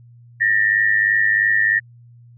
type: tone pair together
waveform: sine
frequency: 1789 / 1892 Hz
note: A6 / A#6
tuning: +28 / +25 cents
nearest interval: minor second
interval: 97 cents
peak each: -16 / -17 dBFS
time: 0.4-1.8 s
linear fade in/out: 20 ms
effects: added 119 Hz sine -43 dBFS peak until 2.37 s